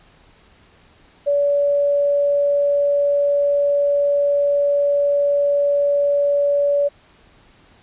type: tone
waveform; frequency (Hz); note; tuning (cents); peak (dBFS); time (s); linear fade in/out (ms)
sine; 572; D5; -46; -14; 1.26-6.89; 20
effects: pink hiss -52 dBFS RMS until 7.82 s + resampled to 8000 Hz